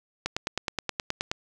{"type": "click train", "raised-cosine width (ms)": 0.2, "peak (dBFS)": -10, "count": 11, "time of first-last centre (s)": [0.26, 1.315], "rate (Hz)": 9.48, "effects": []}